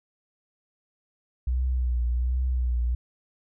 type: tone with vibrato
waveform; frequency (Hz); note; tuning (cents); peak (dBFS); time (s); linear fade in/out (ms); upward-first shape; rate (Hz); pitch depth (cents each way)
sine; 61.74; B1; 0; -22; 1.47-2.95; 5; triangle; 1.3; 67
effects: none